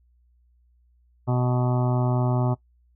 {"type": "harmonic tone", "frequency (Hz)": 124.4, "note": "B2", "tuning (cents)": 13, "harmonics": [1, 2, 3, 5, 6, 7, 8, 9, 10], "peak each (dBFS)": [-21, -29, -31, -32, -35, -35, -42, -38, -43], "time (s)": [1.27, 2.55], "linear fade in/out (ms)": 20, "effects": ["noise-tail reverb RT60 0.1 s tail -19 dB re dry", "added 60 Hz sine -58 dBFS peak until 2.95 s"]}